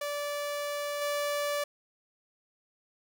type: tone with level steps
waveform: sawtooth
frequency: 581 Hz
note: D5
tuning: 19 cents flat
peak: -28 / -25 dBFS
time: 0.01-1.64 s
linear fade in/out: 5 ms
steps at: 1.01 s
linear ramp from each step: 10 ms
effects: none